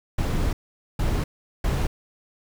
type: noise bursts at uneven times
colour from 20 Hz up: brown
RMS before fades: -23 dBFS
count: 3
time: 0.18-0.53 / 0.99-1.24 / 1.64-1.87 s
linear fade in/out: 5 ms
effects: none